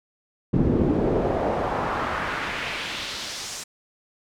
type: noise with band-pass filter sweep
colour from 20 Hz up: brown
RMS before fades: -25 dBFS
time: 0.53-3.64 s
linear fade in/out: 10 ms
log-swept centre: 230 to 7200 Hz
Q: 1.5
effects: none